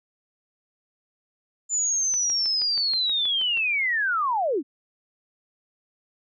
sine linear sweep, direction down, 7110 to 242.1 Hz, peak -21 dBFS, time 1.69-4.63 s, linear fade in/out 50 ms
click train, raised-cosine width 0.3 ms, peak -24 dBFS, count 10, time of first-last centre 2.14-3.573 s, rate 6.28 Hz
effects none

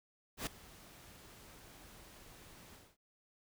pink noise with ADSR envelope, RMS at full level -37 dBFS, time 0.37-2.97 s, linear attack 98 ms, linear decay 4 ms, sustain -20 dB, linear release 230 ms, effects none

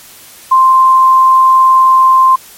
sine tone, 1046.5 Hz, C6, in tune, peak -3 dBFS, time 0.51-2.36 s, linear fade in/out 10 ms, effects white hiss -36 dBFS RMS until 2.57 s + MP3 64 kbps

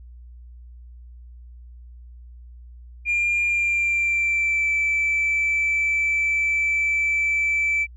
sine tone with pitch glide, 2401 to 2321 Hz, D7 to D7, +38 to -21 cents, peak -17 dBFS, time 3.05-7.87 s, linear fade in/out 50 ms, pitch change -59 cents, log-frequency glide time 3.44-4.7 s, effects tanh soft clip ceiling -16 dBFS + added 60 Hz sine -40 dBFS peak until 7.96 s

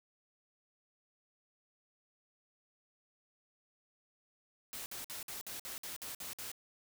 white noise bursts, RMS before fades -44 dBFS, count 10, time 4.73-6.516 s, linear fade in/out 0 ms, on 130 ms, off 54 ms, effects none

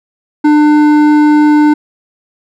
triangle tone with hard clipping, 299.5 Hz, D4, 34 cents sharp, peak -6 dBFS, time 0.44-1.74 s, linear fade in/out 10 ms, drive 14 dB, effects none

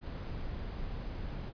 brown noise, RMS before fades -39 dBFS, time 0.01-1.53 s, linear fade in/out 50 ms, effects resampled to 11025 Hz

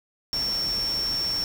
sine tone in noise, 5460 Hz, F8, 40 cents flat, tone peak -24 dBFS, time 0.33-1.44 s, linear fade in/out 0 ms, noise pink, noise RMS -37 dBFS, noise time 0.33-1.44 s, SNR +10 dB, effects none

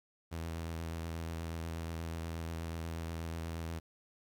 sawtooth tone with vibrato, 82.41 Hz, E2, in tune, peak -34 dBFS, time 0.31-3.8 s, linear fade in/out 20 ms, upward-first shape square, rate 8.3 Hz, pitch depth 17 cents each way, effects 11-bit

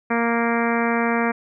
harmonic tone, 233.1 Hz, A#3, in tune, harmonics 1 / 2 / 3 / 4 / 5 / 6 / 7 / 8 / 9 / 10, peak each -22 / -25 / -27 / -28 / -29 / -30 / -30 / -31 / -32 / -32 dBFS, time 0.1-1.32 s, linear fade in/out 10 ms, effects none

